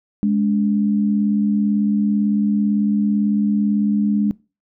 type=tone pair together; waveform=sine; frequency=207.7 / 285.7 Hz; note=G#3 / D4; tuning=0 / -48 cents; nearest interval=tritone; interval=552 cents; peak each=-15 / -23 dBFS; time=0.23-4.31 s; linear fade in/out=0 ms; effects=noise-tail reverb RT60 0.3 s tail -22 dB re dry